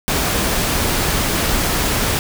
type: noise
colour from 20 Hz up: pink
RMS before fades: -18 dBFS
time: 0.08-2.19 s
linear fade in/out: 0 ms
effects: none